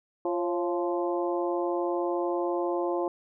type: harmonic tone with a mistuned harmonic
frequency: 173.6 Hz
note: F3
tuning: 10 cents flat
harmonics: 2 / 3 / 4 / 5 / 6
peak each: -28 / -32 / -34 / -36 / -38 dBFS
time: 0.25-3.08 s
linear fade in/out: 2 ms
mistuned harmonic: 3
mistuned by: +67 cents
effects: none